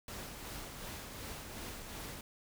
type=noise with tremolo; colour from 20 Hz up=pink; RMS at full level=-44 dBFS; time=0.08-2.21 s; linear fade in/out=2 ms; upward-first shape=sine; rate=2.7 Hz; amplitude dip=35%; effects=none